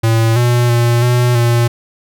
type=tone with pitch steps; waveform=square; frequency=113.3 / 121.1 / 118.9 / 122.5 / 118.5 Hz; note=A#2 / B2 / A#2 / B2 / A#2; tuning=-49 / -34 / +35 / -14 / +29 cents; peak=-10 dBFS; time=0.03-1.68 s; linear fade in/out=10 ms; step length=330 ms; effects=none